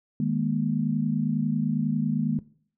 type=chord; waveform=sine; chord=D# suspended fourth; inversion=none; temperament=equal with one note detuned; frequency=155.56 / 207.7 / 237.7 Hz; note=D#3 / G#3 / A#3; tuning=0 / 0 / +34 cents; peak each=-27 dBFS; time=0.2-2.39 s; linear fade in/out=2 ms; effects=noise-tail reverb RT60 0.5 s tail -18 dB re dry